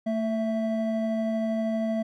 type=tone pair together; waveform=triangle; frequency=224 / 659.3 Hz; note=A3 / E5; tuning=+31 / 0 cents; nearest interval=octave + perfect fifth; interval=1869 cents; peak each=-24 / -27 dBFS; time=0.06-2.03 s; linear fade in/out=10 ms; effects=none